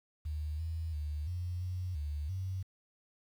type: tone with pitch steps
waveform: sine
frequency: 76 / 81.4 / 74.9 / 88.7 / 91 / 73.9 / 94 Hz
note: D#2 / E2 / D2 / F2 / F#2 / D2 / F#2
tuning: -40 / -21 / +35 / +27 / -28 / +11 / +28 cents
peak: -34 dBFS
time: 0.25-2.63 s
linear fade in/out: 10 ms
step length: 340 ms
effects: 10-bit